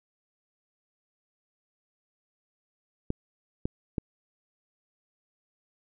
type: clicks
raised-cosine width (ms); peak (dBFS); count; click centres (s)
3; -15; 3; 3.104 / 3.655 / 3.982
effects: none